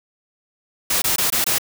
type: noise bursts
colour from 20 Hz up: white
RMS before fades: -19 dBFS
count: 5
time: 0.9-1.584 s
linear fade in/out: 5 ms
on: 120 ms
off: 21 ms
effects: none